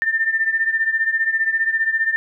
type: beating tone pair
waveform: sine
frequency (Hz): 1792 / 1807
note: A6 / A6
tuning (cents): +31 / +46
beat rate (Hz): 15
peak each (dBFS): -18 / -22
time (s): 0.02-2.16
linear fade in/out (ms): 0
effects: none